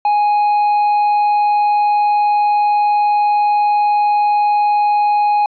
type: tone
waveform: triangle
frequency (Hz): 830.6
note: G#5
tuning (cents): 0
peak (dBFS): -9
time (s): 0.05-5.46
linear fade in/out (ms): 2
effects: resampled to 11025 Hz